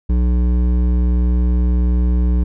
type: tone with hard clipping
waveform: sine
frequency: 60.7 Hz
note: B1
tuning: 29 cents flat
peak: -14 dBFS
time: 0.09-2.44 s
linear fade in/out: 10 ms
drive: 11 dB
effects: none